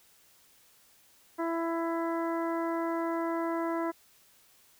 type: harmonic tone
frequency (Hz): 332.6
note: E4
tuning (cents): +16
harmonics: 1 / 2 / 3 / 4 / 5 / 6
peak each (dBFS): -31 / -35 / -36 / -41 / -46 / -47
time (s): 1.38-3.92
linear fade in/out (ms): 20
effects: white hiss -62 dBFS RMS until 4.79 s